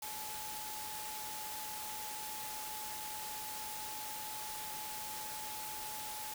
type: tone in noise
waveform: sine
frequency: 858 Hz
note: A5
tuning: 44 cents flat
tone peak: -46 dBFS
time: 0.02-6.34 s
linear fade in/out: 5 ms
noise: white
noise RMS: -44 dBFS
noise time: 0.02-6.34 s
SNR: -5 dB
effects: none